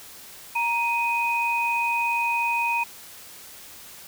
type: tone pair together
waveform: sine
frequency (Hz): 937 / 2498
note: A#5 / D#7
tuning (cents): +9 / +6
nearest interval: octave + perfect fourth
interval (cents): 1697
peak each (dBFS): -24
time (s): 0.55-2.84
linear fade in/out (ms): 10
effects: white hiss -44 dBFS RMS until 4.07 s